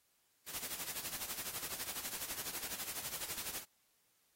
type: noise with tremolo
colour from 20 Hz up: white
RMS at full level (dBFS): -40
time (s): 0.46-3.65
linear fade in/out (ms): 50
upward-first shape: sine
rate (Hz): 12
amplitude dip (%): 70
effects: white hiss -75 dBFS RMS until 4.35 s + AAC 48 kbps